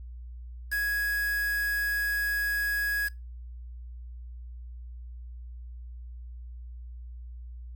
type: tone with quantisation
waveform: triangle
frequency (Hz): 1663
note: G#6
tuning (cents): +2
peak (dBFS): -24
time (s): 0.71-3.09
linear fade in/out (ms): 20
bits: 6
effects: noise-tail reverb RT60 0.2 s tail -21 dB re dry + added 60 Hz sine -39 dBFS peak until 7.75 s